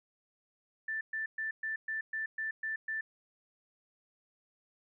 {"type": "tone bursts", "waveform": "sine", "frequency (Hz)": 1768, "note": "A6", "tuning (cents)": 8, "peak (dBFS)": -33, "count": 9, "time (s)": [0.88, 3.01], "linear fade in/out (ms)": 5, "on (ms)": 130, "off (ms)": 120, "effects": []}